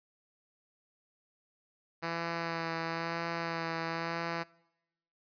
5% pulse tone with vibrato, 166.3 Hz, E3, 16 cents sharp, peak -22 dBFS, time 2.02-4.44 s, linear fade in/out 20 ms, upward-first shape sine, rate 1 Hz, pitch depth 19 cents each way, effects noise-tail reverb RT60 0.9 s tail -24 dB re dry + resampled to 11025 Hz

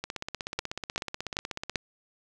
two click trains, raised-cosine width 0.2 ms, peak -11 / -16 dBFS, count 4 / 29, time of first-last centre 0.59-1.757 / 0.04-1.758 s, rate 2.57 / 16.3 Hz, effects none

